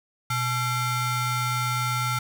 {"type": "ring-modulated tone", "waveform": "35% pulse", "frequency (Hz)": 740, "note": "F#5", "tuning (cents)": 0, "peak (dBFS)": -19, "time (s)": [0.3, 2.19], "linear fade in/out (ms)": 5, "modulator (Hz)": 616, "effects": []}